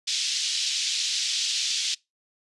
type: band-pass noise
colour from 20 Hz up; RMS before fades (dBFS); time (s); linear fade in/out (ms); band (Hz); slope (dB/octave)
pink; -27; 0.07-1.95; 10; 3200 to 6300; 24
effects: noise-tail reverb RT60 0.2 s tail -24 dB re dry + resampled to 24000 Hz